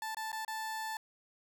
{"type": "tone with dropouts", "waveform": "30% pulse", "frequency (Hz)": 880, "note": "A5", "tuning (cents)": 0, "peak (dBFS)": -34, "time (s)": [0.02, 0.97], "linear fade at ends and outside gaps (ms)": 2, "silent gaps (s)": [[0.147, 0.169], [0.318, 0.328], [0.449, 0.479]], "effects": []}